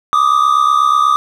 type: tone pair together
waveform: triangle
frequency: 1174.7 / 1242.9 Hz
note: D6 / D#6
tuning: 0 / -2 cents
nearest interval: minor second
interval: 98 cents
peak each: -10 dBFS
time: 0.13-1.16 s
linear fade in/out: 0 ms
effects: none